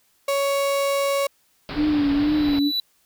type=tone; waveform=35% pulse; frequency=557 Hz; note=C#5; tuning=8 cents sharp; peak=-18 dBFS; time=0.28-1.27 s; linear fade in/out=5 ms
type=low-pass noise; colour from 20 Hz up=pink; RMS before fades=-32 dBFS; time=1.69-2.59 s; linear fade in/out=0 ms; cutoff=5000 Hz; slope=96 dB/octave
type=tone with vibrato; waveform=sine; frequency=292.8 Hz; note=D4; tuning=5 cents flat; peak=-17 dBFS; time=1.75-2.72 s; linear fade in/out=50 ms; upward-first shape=triangle; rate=2.1 Hz; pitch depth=71 cents each way
type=tone with exponential growth; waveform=triangle; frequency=3956 Hz; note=B7; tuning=2 cents sharp; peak=-18 dBFS; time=1.97-2.8 s; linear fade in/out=2 ms; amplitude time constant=180 ms
effects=white hiss -63 dBFS RMS until 3.05 s